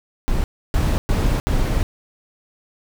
brown noise bursts at uneven times, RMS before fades -18 dBFS, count 4, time 0.28-0.44 / 0.74-0.98 / 1.09-1.4 / 1.47-1.83 s, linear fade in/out 0 ms, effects none

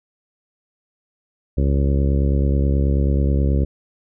harmonic tone, 69.3 Hz, C#2, in tune, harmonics 1 / 2 / 3 / 4 / 5 / 6 / 7 / 8, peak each -16 / -22 / -26 / -28 / -30 / -32 / -33 / -34 dBFS, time 1.57-3.65 s, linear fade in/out 10 ms, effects none

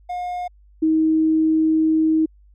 triangle / sine tone pair in turn, 716 / 316.7 Hz, F5 / D#4, +43 / +31 cents, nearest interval octave + major second, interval 1412 cents, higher first, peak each -22 / -14 dBFS, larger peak second, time 0.09-0.48 / 0.82-2.26 s, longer second, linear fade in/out 10 ms, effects added 50 Hz sine -48 dBFS peak until 2.54 s

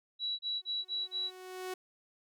sine tone bursts, 3915 Hz, B7, 16 cents flat, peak -32 dBFS, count 5, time 0.19-1.31 s, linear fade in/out 50 ms, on 200 ms, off 30 ms
sawtooth tone with exponential growth, 370 Hz, F#4, in tune, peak -32 dBFS, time 0.54-1.74 s, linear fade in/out 5 ms, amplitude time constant 260 ms
effects none

